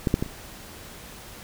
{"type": "clicks", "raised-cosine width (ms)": 3, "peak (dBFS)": [-8, -6, -28, -12, -27], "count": 5, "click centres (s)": [0.072, 0.141, 0.194, 0.225, 0.262], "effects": ["pink hiss -43 dBFS RMS until 1.43 s"]}